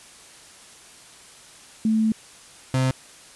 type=tone pair in turn; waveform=sine / 35% pulse; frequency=220 / 130.36 Hz; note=A3 / C3; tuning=0 / -6 cents; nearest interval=major sixth; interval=906 cents; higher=first; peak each=-17 dBFS; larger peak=neither; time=1.85-2.12 / 2.74-2.91 s; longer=first; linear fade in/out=2 ms; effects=white hiss -47 dBFS RMS until 3.35 s + resampled to 24000 Hz